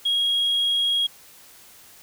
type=tone; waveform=sine; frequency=3288 Hz; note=G#7; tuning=18 cents flat; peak=-17 dBFS; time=0.05-1.07 s; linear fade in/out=10 ms; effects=tanh soft clip ceiling -17 dBFS + white hiss -49 dBFS RMS until 2.02 s